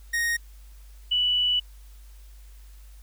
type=tone pair in turn; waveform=45% pulse / sine; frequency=1864.7 / 2960 Hz; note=A#6 / F#7; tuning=0 / 0 cents; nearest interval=minor sixth; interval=800 cents; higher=second; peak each=-23 / -20 dBFS; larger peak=second; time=0.13-0.37 / 1.11-1.6 s; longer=second; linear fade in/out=10 ms; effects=added 50 Hz sine -44 dBFS peak until 3.02 s + white hiss -59 dBFS RMS until 3.02 s